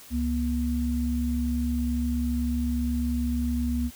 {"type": "tone pair together", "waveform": "sine", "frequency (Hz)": [69.3, 241], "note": ["C#2", "B3"], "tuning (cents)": [0, -42], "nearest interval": "octave + minor seventh", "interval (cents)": 2158, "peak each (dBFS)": [-27, -26], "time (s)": [0.1, 3.91], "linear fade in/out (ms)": 50, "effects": ["white hiss -48 dBFS RMS until 3.95 s"]}